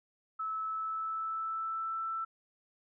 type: tone with pitch glide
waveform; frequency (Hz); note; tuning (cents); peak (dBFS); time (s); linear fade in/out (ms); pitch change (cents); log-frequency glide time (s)
sine; 1303 to 1328.8; E6 to E6; -20 to +13; -33; 0.39-2.25; 10; +33; 0.62-2.02
effects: none